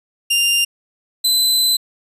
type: tone pair in turn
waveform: sawtooth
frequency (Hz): 2794 / 4031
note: F7 / B7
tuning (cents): 0 / +35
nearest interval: tritone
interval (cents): 635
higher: second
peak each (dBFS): -10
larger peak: neither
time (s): 0.3-0.65 / 1.24-1.77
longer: second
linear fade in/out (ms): 10
effects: resampled to 32000 Hz